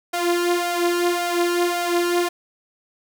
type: tone with flanger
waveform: sawtooth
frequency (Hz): 349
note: F4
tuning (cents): -1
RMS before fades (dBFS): -21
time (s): 0.13-2.29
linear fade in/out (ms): 10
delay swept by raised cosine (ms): 1.3 to 3.6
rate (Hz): 1.8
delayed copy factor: +0.65
effects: none